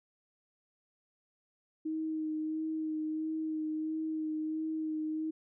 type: tone with vibrato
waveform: sine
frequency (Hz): 313.5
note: D#4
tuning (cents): +13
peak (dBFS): -32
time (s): 1.85-5.31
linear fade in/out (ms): 10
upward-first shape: sine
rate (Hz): 1.5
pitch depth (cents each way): 18
effects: none